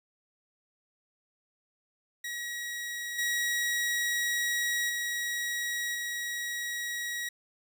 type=tone with level steps; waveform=sawtooth; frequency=1909 Hz; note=A#6; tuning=41 cents sharp; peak=-31 / -24 / -27 / -29 dBFS; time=2.24-7.29 s; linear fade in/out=5 ms; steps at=3.18 / 4.89 / 5.94 s; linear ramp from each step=10 ms; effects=none